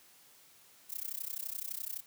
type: noise with amplitude modulation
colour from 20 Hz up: violet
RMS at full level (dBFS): -36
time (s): 0.89-2.01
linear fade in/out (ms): 20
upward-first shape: sine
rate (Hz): 31.8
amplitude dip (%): 100
effects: white hiss -61 dBFS RMS until 2.06 s + high-pass 80 Hz 12 dB/octave

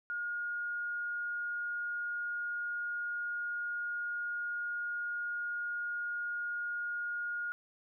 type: tone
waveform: sine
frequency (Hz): 1429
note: F6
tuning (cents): +39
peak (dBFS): -34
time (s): 0.1-7.52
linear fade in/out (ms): 0
effects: none

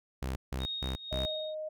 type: tone bursts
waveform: sawtooth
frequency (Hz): 65.41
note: C2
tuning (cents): 0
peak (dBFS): -29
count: 4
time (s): 0.22-1.26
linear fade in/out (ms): 5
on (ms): 140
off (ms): 160
type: tone with tremolo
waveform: sine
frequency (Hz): 3729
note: A#7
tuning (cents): 0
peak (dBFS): -33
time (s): 0.59-1.55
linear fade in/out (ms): 50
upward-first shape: triangle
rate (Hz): 1.9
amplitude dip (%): 80
type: tone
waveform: sine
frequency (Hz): 620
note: D#5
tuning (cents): -6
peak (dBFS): -35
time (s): 1.11-1.69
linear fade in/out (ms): 10
effects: none

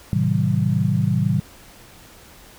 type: chord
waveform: sine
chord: A diminished seventh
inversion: none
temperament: just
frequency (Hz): 110 / 132 / 158.4 / 190.08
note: A2 / C3 / Eb3 / Gb3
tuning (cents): 0 / +16 / +31 / +47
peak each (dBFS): -22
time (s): 0.13-1.4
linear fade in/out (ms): 0
effects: pink hiss -46 dBFS RMS until 2.58 s

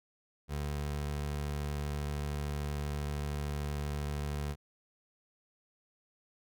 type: tone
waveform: 25% pulse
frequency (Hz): 73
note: D2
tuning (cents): -10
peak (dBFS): -30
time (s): 0.48-4.56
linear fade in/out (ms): 50
effects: none

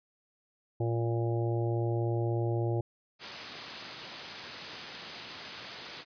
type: harmonic tone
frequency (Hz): 116.5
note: A#2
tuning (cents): -1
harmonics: 1 / 3 / 4 / 5 / 6 / 7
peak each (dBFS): -29 / -33 / -40 / -40 / -44 / -43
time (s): 0.8-2.81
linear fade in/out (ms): 5
type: high-pass noise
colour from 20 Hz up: white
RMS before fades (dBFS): -39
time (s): 3.19-6.05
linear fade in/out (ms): 50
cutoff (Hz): 100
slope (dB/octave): 12
effects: resampled to 11025 Hz

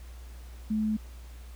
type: tone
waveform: sine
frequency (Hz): 215.8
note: A3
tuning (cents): -33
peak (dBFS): -25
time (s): 0.7-0.97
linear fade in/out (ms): 10
effects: added 60 Hz sine -42 dBFS peak until 1.55 s + pink hiss -56 dBFS RMS until 1.55 s

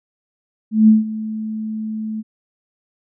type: tone with ADSR envelope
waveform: sine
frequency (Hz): 217.7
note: A3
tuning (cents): -18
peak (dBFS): -5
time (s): 0.71-2.23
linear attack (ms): 170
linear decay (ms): 160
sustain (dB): -17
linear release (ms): 34
effects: none

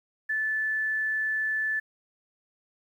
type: tone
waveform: sine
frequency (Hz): 1746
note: A6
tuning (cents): -14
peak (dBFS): -25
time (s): 0.29-1.8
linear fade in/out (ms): 10
effects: 10-bit

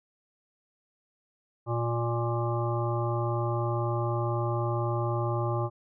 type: harmonic tone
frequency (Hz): 118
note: A#2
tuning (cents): +22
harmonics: 1 / 3 / 5 / 7 / 9 / 10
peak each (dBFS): -28 / -33 / -35 / -36 / -38 / -38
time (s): 1.66-5.7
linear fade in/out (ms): 50
effects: none

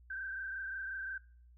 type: tone with frequency modulation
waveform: sine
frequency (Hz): 1562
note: G6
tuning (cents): -7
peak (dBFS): -38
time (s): 0.1-1.18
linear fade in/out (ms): 5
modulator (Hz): 25.6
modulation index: 1.8
effects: noise-tail reverb RT60 0.5 s tail -23 dB re dry + added 60 Hz sine -57 dBFS peak until 1.57 s

